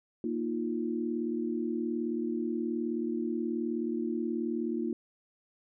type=chord; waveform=sine; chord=Bb suspended fourth; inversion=none; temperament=just; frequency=233.1 / 310.8 / 349.6 Hz; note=Bb3 / Eb4 / F4; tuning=0 / -2 / +2 cents; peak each=-33 / -35 / -34 dBFS; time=0.24-4.93 s; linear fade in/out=2 ms; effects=none